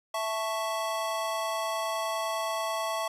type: chord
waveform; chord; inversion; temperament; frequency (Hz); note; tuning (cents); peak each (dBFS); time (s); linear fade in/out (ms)
square; A major; second; equal; 659.3 / 880 / 1108.7; E5 / A5 / C#6; 0 / 0 / 0; -33 / -36 / -34; 0.14-3.08; 5
effects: resampled to 32000 Hz